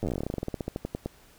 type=slowing click train; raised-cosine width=2 ms; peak=-17 dBFS; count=26; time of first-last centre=0.03-1.06 s; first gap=9 ms; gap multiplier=1.11; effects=pink hiss -57 dBFS RMS until 1.38 s